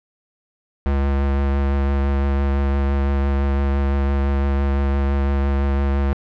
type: tone with vibrato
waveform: square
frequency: 69.3 Hz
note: C#2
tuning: in tune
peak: -17 dBFS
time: 0.86-6.13 s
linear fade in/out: 0 ms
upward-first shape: triangle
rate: 5.9 Hz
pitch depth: 19 cents each way
effects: low-pass 2000 Hz 12 dB/octave